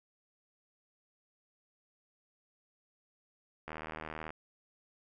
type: click train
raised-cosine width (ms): 0.5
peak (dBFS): -26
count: 50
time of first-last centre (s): 3.68-4.305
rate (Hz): 78.4
effects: none